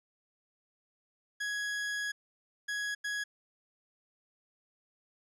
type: tone bursts at uneven times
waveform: 40% pulse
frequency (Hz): 1668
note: G#6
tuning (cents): +7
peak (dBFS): -32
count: 3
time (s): 1.4-2.12 / 2.68-2.95 / 3.04-3.24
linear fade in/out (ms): 10
effects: low-pass 9000 Hz 12 dB/octave